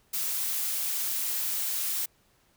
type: noise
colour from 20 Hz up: blue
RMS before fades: -30 dBFS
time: 0.13-2.06 s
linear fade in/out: 10 ms
effects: pink hiss -66 dBFS RMS until 2.56 s